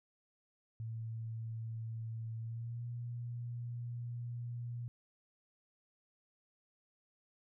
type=tone with pitch glide; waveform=sine; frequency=113 to 119.65 Hz; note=A2 to A#2; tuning=+47 to +46 cents; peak=-39 dBFS; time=0.8-4.88 s; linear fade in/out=0 ms; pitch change=+99 cents; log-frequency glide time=2.4-2.86 s; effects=none